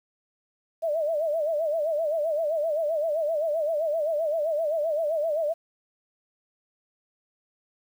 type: tone with vibrato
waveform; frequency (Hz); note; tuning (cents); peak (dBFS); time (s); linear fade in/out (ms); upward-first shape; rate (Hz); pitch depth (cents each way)
sine; 624; D#5; +5; -23; 0.82-5.54; 20; sine; 7.7; 120
effects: 9-bit